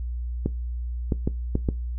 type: clicks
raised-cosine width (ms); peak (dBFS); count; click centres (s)
3; -10; 5; 0.46 / 1.122 / 1.275 / 1.554 / 1.688
effects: noise-tail reverb RT60 0.2 s tail -19 dB re dry + added 60 Hz sine -27 dBFS peak until 1.98 s